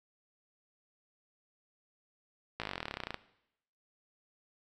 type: slowing click train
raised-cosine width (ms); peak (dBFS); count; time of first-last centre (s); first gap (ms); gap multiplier
0.3; -20; 22; 2.6-3.143; 17; 1.04
effects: noise-tail reverb RT60 0.8 s tail -17 dB re dry